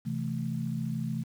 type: chord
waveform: sine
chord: A minor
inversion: first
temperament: equal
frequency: 130.81 / 164.81 / 220 Hz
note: C3 / E3 / A3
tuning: 0 / 0 / 0 cents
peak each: -34 dBFS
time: 0.05-1.24 s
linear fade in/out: 20 ms
effects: 9-bit